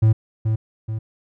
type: tone with echo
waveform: triangle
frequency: 110 Hz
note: A2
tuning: in tune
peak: -9 dBFS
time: 0.02-0.13 s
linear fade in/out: 10 ms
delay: 430 ms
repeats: 2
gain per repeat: -6 dB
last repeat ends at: 0.99 s
effects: none